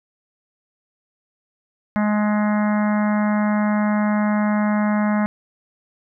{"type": "harmonic tone", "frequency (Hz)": 210, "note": "G#3", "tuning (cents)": 19, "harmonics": [1, 3, 4, 5, 6, 7, 8, 9, 10], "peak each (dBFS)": [-17, -27, -29, -31, -33, -34, -35, -36, -37], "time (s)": [1.96, 5.26], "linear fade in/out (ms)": 0, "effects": []}